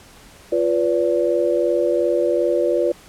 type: chord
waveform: sine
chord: B diminished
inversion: second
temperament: equal with one note detuned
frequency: 349.2 / 493.9 / 576.6 Hz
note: F4 / B4 / D5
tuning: 0 / 0 / -32 cents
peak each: -20 dBFS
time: 0.52-2.92 s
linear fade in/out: 5 ms
effects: pink hiss -46 dBFS RMS until 3.08 s + low-pass 12000 Hz 12 dB/octave